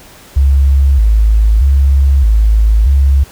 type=tone with vibrato; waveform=sine; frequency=60.7 Hz; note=B1; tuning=29 cents flat; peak=-5 dBFS; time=0.36-3.24 s; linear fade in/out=10 ms; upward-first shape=square; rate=0.8 Hz; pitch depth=210 cents each way; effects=pink hiss -38 dBFS RMS until 3.31 s